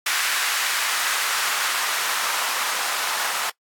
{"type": "noise with band-pass filter sweep", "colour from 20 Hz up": "blue", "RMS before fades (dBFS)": -24, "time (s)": [0.06, 3.5], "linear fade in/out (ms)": 5, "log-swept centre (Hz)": [1500, 990], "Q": 1.3, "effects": ["noise-tail reverb RT60 0.1 s tail -21 dB re dry", "AAC 64 kbps"]}